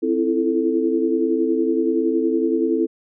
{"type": "chord", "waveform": "sine", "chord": "F major seventh", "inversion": "second", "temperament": "equal with one note detuned", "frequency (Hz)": [261.6, 329.6, 340.3, 440], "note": ["C4", "E4", "F4", "A4"], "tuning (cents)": [0, 0, -45, 0], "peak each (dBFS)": [-23, -20, -26, -22], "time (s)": [0.02, 2.87], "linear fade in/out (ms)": 20, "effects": []}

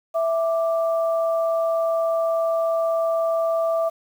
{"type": "tone pair together", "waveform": "sine", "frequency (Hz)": [659.3, 1175.9], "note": ["E5", "D6"], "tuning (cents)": [0, 2], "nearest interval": "minor seventh", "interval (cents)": 1002, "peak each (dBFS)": [-19, -29], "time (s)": [0.14, 3.9], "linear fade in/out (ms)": 20, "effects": ["8-bit"]}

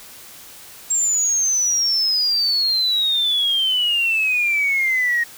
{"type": "exponential sweep", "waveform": "sine", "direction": "down", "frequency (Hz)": [7510, 1864.7], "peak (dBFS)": -15, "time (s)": [0.9, 5.24], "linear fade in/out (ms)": 10, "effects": ["tanh soft clip ceiling -11 dBFS", "white hiss -41 dBFS RMS until 5.37 s"]}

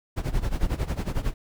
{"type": "noise with tremolo", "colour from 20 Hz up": "brown", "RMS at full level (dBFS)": -23, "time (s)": [0.16, 1.34], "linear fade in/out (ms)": 20, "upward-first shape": "sine", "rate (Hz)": 11, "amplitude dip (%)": 85, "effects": []}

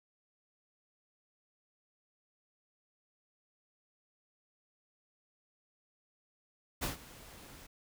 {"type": "noise with ADSR envelope", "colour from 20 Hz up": "pink", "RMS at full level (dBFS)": -34, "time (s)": [6.81, 7.67], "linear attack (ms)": 22, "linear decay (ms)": 130, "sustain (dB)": -19, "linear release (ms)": 12, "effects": []}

